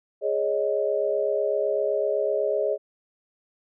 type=chord; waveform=sine; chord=Ab suspended fourth; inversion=none; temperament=equal; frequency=415.3 / 554.4 / 622.3 Hz; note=Ab4 / Db5 / Eb5; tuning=0 / 0 / 0 cents; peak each=-26 dBFS; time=0.21-2.78 s; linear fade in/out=50 ms; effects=none